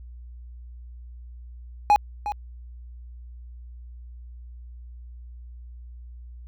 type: tone with echo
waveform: triangle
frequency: 830.6 Hz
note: G#5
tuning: in tune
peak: -11 dBFS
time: 1.9-1.96 s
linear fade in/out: 0 ms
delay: 360 ms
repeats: 1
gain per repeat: -12 dB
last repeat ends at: 2.32 s
effects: added 60 Hz sine -39 dBFS peak until 6.47 s